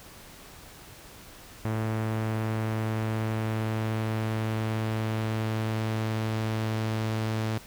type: tone with low-pass filter sweep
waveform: sawtooth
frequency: 110 Hz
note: A2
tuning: in tune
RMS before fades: -29 dBFS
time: 1.65-7.58 s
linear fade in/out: 0 ms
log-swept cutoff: 2000 to 5400 Hz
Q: 0.83
effects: pink hiss -48 dBFS RMS until 7.66 s